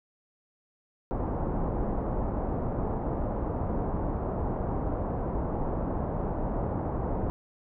pink low-pass noise, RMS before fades -30 dBFS, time 1.11-7.3 s, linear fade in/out 0 ms, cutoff 940 Hz, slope 24 dB/octave, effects none

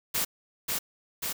white noise with echo, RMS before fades -28 dBFS, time 0.14-0.25 s, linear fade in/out 10 ms, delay 540 ms, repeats 2, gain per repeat -2 dB, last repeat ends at 1.33 s, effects none

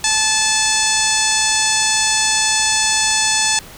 harmonic tone with a mistuned harmonic, 871 Hz, A5, 18 cents flat, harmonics 1 / 2 / 3 / 4 / 5 / 6 / 7 / 8 / 9 / 10, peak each -23 / -23 / -23 / -23 / -23 / -23 / -23 / -23 / -23 / -23 dBFS, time 0.04-3.59 s, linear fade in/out 2 ms, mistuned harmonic 8, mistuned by -42 cents, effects pink hiss -38 dBFS RMS until 3.77 s

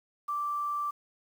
sine tone with quantisation, 1171 Hz, D6, 5 cents flat, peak -29 dBFS, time 0.28-0.91 s, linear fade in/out 10 ms, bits 9, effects none

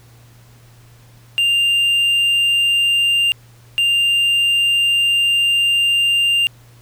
triangle tone pair in turn, 2794 / 2794 Hz, F7 / F7, 0 / 0 cents, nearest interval unison, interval 0 cents, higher neither, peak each -11 dBFS, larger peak neither, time 1.38-3.32 / 3.78-6.47 s, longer second, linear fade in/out 0 ms, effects added 118 Hz sine -44 dBFS peak until 6.81 s + pink hiss -51 dBFS RMS until 6.81 s

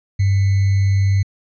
sine tone with sample-and-hold, 98 Hz, G2, in tune, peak -12 dBFS, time 0.19-1.23 s, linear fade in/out 10 ms, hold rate 2100 Hz, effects resampled to 16000 Hz

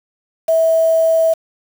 sine tone with quantisation, 651 Hz, E5, 22 cents flat, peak -10 dBFS, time 0.48-1.34 s, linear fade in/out 10 ms, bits 5, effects none

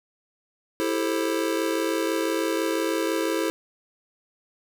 square chord, A minor seventh, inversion second, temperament just, 330 / 396 / 440 / 528 Hz, E4 / G4 / A4 / C5, +2 / +18 / 0 / +16 cents, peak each -27 / -32 / -30 / -31 dBFS, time 0.8-3.5 s, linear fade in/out 0 ms, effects none

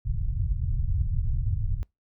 pink low-pass noise, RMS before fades -26 dBFS, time 0.05-1.83 s, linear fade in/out 0 ms, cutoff 130 Hz, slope 48 dB/octave, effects noise-tail reverb RT60 0.2 s tail -26 dB re dry

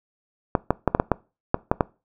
clicks, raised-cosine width 1 ms, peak -3 dBFS, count 9, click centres 0.552 / 0.706 / 0.877 / 0.949 / 0.999 / 1.117 / 1.544 / 1.715 / 1.808 s, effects noise-tail reverb RT60 0.3 s tail -22 dB re dry

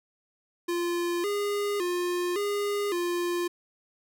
square tone with pitch steps, 346.9 / 408.7 / 354.3 / 408.4 / 349.7 Hz, F4 / G#4 / F4 / G#4 / F4, -12 / -28 / +25 / -29 / +2 cents, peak -27 dBFS, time 0.68-3.48 s, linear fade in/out 10 ms, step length 560 ms, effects none

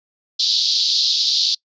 white band-pass noise, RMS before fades -18 dBFS, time 0.39-1.55 s, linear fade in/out 10 ms, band 3700 to 4900 Hz, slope 48 dB/octave, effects noise-tail reverb RT60 0.1 s tail -26 dB re dry + resampled to 16000 Hz

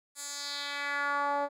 10% pulse tone with band-pass filter sweep, 285.8 Hz, D4, 47 cents flat, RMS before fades -33 dBFS, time 0.15-1.49 s, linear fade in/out 50 ms, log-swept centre 9100 to 620 Hz, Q 2.1, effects none

